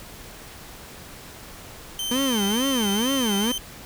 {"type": "tone", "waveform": "sawtooth", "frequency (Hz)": 3100, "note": "G7", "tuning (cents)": -20, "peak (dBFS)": -23, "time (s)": [1.99, 3.58], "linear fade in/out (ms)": 2}
{"type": "tone with vibrato", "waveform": "35% pulse", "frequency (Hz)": 233.1, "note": "A#3", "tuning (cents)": 0, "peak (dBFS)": -20, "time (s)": [2.11, 3.52], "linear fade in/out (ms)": 5, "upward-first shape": "sine", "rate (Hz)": 2.2, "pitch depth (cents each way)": 290}
{"effects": ["pink hiss -42 dBFS RMS until 3.85 s"]}